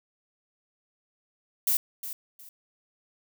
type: noise with echo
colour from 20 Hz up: violet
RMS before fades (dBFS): -24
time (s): 1.67-1.77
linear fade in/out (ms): 2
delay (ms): 360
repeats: 2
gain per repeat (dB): -12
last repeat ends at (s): 2.49
effects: none